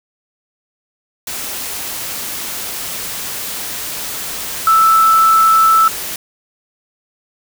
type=tone in noise; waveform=sine; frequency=1318.5 Hz; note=E6; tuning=in tune; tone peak=-7 dBFS; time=4.67-5.88 s; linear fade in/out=2 ms; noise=white; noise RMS=-24 dBFS; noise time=1.27-6.16 s; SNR=+14 dB; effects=none